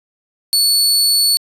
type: tone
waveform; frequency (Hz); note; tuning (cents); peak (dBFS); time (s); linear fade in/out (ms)
sawtooth; 4435; C#8; 0; -8; 0.53-1.37; 0
effects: resampled to 32000 Hz